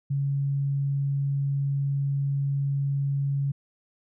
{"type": "tone", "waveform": "sine", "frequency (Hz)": 139.5, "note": "C#3", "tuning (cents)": 11, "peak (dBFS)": -23, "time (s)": [0.1, 3.52], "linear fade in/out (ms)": 10, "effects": []}